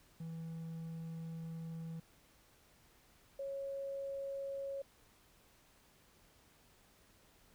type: tone pair in turn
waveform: triangle / sine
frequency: 163.7 / 550.6 Hz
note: E3 / C#5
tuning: -12 / -12 cents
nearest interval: octave + major sixth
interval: 2100 cents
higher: second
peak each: -40 / -39 dBFS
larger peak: second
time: 0.2-2 / 3.39-4.82 s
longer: first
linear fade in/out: 5 ms
effects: pink hiss -67 dBFS RMS until 7.54 s